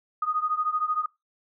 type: beating tone pair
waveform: sine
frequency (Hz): 1237 / 1250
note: D#6 / D#6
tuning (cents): -10 / +8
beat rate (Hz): 13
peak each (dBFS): -26 / -28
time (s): 0.22-1.06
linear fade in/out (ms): 5
effects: noise-tail reverb RT60 0.2 s tail -22 dB re dry

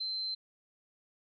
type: tone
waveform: sine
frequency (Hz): 4100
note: C8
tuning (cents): -36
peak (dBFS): -33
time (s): 0-0.35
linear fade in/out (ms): 10
effects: none

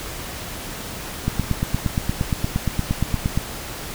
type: click train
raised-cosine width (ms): 5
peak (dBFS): -7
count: 19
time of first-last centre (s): 1.28-3.375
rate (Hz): 8.59
effects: pink hiss -32 dBFS RMS until 3.94 s

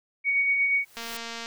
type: tone with tremolo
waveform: sine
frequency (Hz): 2238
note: C#7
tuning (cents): +16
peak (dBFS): -19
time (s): 0.24-0.85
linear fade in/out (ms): 50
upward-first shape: sine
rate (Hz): 8.4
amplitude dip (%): 35
type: noise with exponential growth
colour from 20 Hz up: white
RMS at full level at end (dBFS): -37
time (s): 0.61-1.17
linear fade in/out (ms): 5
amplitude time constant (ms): 120
type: click train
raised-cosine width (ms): 0.2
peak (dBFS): -19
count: 114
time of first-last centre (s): 0.97-1.459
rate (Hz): 231
effects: none

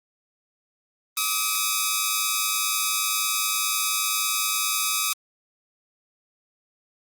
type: tone pair together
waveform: 5% pulse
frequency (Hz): 1171 / 1271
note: D6 / D#6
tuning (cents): -5 / +36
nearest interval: minor second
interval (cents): 141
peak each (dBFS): -15 / -12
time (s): 1.17-5.13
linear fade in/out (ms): 2
effects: Opus 24 kbps

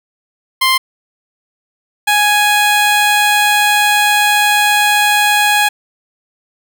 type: tone pair in turn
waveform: 15% pulse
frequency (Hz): 1048 / 831.8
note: C6 / G#5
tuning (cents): +2 / +2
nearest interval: major third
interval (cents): 400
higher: first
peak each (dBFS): -3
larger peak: neither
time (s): 0.61-0.78 / 2.07-5.69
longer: second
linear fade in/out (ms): 10
effects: none

